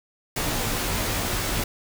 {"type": "noise with comb filter", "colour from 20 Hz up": "pink", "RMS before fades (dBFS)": -26, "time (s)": [0.36, 1.64], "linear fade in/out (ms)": 5, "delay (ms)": 15, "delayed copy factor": -0.55, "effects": []}